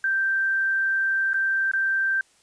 sine tone with dropouts, 1568 Hz, G6, in tune, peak -20 dBFS, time 0.04-2.21 s, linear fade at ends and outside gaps 2 ms, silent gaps 1.333-1.342 / 1.715-1.735 s, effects white hiss -60 dBFS RMS until 2.42 s + resampled to 22050 Hz

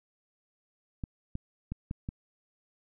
clicks, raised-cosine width 5 ms, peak -22 dBFS, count 5, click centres 1.038 / 1.354 / 1.72 / 1.911 / 2.089 s, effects none

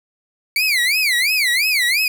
30% pulse tone with vibrato, 2217 Hz, C#7, in tune, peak -12 dBFS, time 0.56-2.08 s, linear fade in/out 2 ms, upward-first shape sine, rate 2.9 Hz, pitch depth 260 cents each way, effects none

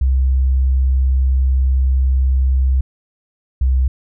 sine tone pair in turn, 65.41 / 64.7 Hz, C2 / C2, 0 / -19 cents, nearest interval unison, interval 19 cents, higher first, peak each -11 dBFS, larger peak neither, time 0.01-2.81 / 3.61-3.88 s, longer first, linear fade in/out 5 ms, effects none

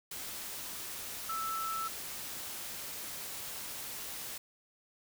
sine tone in noise, 1318.5 Hz, E6, in tune, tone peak -34 dBFS, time 1.29-1.88 s, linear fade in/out 5 ms, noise white, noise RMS -42 dBFS, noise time 0.11-4.38 s, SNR +5 dB, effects none

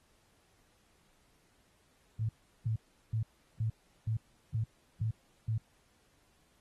sine tone bursts, 110.7 Hz, A2, 11 cents sharp, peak -29 dBFS, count 8, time 2.19-5.58 s, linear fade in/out 5 ms, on 100 ms, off 370 ms, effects pink hiss -70 dBFS RMS until 6.6 s + AAC 32 kbps

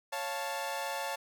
sawtooth chord, Db augmented, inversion none, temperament equal, 554.4 / 698.5 / 880 Hz, Db5 / F5 / A5, 0 / 0 / 0 cents, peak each -35 / -37 / -33 dBFS, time 0.12-1.16 s, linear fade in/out 10 ms, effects none

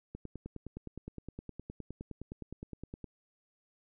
click train, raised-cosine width 3 ms, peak -29 dBFS, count 29, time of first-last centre 0.15-3.043 s, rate 9.68 Hz, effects none

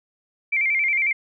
sine tone with vibrato, 2220 Hz, C#7, 2 cents sharp, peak -18 dBFS, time 0.52-1.13 s, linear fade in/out 10 ms, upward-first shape square, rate 11 Hz, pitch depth 80 cents each way, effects none

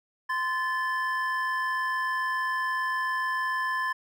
triangle tone pair together, 1036 / 1742.3 Hz, C6 / A6, -17 / -17 cents, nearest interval major sixth, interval 900 cents, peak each -27 dBFS, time 0.29-3.93 s, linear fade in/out 10 ms, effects none

